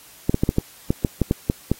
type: clicks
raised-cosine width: 3 ms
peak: -4 dBFS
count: 11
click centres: 0.295 / 0.344 / 0.435 / 0.491 / 0.584 / 0.905 / 1.048 / 1.217 / 1.311 / 1.499 / 1.716 s
effects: white hiss -47 dBFS RMS until 1.79 s + AAC 48 kbps